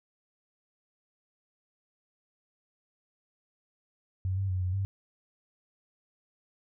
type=tone with pitch steps; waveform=sine; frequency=93.8 / 97.2 / 92.3 / 91.1 / 97.6 Hz; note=F#2 / G2 / F#2 / F#2 / G2; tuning=+24 / -14 / -4 / -26 / -7 cents; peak=-27 dBFS; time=4.25-4.85 s; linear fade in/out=0 ms; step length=120 ms; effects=none